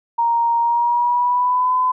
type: tone with pitch glide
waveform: sine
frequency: 934 to 1012.7 Hz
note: A#5 to B5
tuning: +3 to +43 cents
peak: -14 dBFS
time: 0.18-1.92 s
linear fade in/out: 10 ms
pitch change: +140 cents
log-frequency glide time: 0.6-1.76 s
effects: none